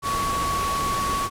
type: tone in noise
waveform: sine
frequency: 1122 Hz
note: C#6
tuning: 21 cents sharp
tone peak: -23 dBFS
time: 0.02-1.3 s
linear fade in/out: 50 ms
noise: pink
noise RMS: -29 dBFS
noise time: 0.02-1.3 s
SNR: +3 dB
effects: low-pass 12000 Hz 12 dB/octave